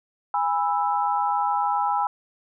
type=chord; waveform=sine; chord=E major; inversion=first; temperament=equal with one note detuned; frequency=820.6 / 987.8 / 1318.5 Hz; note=G#5 / B5 / E6; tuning=-21 / 0 / 0 cents; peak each=-23 / -25 / -28 dBFS; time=0.34-2.07 s; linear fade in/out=2 ms; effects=none